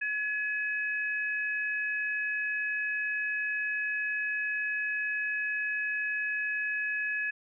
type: tone pair together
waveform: sine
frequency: 1695.6 / 2547 Hz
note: G#6 / D#7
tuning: +35 / +40 cents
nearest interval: perfect fifth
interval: 705 cents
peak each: -30 / -34 dBFS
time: 0.01-7.31 s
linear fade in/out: 10 ms
effects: none